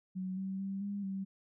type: tone with pitch steps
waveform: sine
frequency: 186.4 / 191.6 / 194.8 / 201.6 / 193.3 Hz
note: F#3 / G3 / G3 / G3 / G3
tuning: +13 / -39 / -11 / +49 / -24 cents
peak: -35 dBFS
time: 0.15-1.25 s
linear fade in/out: 20 ms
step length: 220 ms
effects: none